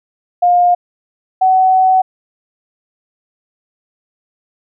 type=tone pair in turn; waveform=sine; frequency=709 / 751.6 Hz; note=F5 / F#5; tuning=+26 / +27 cents; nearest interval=minor second; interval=101 cents; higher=second; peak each=-7 dBFS; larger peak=neither; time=0.42-0.75 / 1.41-2.02 s; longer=second; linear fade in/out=10 ms; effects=none